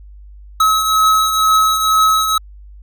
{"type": "beating tone pair", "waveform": "square", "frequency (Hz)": [1283, 1285.1], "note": ["E6", "E6"], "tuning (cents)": [-47, -44], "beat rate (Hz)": 2.1, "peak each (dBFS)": [-20, -12], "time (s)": [0.6, 2.38], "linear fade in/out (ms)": 5, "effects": ["added 50 Hz sine -35 dBFS peak until 2.82 s"]}